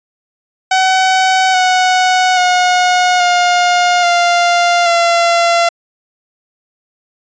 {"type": "tone with pitch steps", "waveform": "sawtooth", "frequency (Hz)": [754, 739.3, 725, 710.9, 697, 683.5], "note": ["F#5", "F#5", "F#5", "F5", "F5", "F5"], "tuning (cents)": [32, -2, -35, 31, -4, -37], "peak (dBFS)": -5, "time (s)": [0.71, 5.69], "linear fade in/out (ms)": 5, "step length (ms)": 830, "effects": ["resampled to 16000 Hz"]}